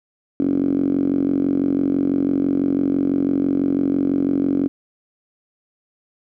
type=tone with band-pass filter; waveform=5% pulse; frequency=46.02 Hz; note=F#1; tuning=9 cents flat; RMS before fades=-19 dBFS; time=0.4-4.68 s; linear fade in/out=0 ms; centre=280 Hz; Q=7.1; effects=none